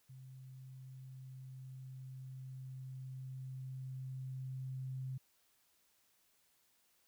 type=tone with level ramp; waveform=sine; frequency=130.81 Hz; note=C3; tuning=in tune; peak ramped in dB=-51 to -39 dBFS; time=0.09-5.18 s; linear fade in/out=10 ms; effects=white hiss -74 dBFS RMS until 7.07 s